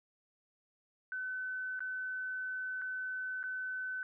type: tone with dropouts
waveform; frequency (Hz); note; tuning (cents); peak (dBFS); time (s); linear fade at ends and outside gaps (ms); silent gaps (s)
sine; 1514; F#6; +39; -36; 1.12-4.03; 1; 1.793-1.805 / 2.816-2.819 / 3.43-3.438
effects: none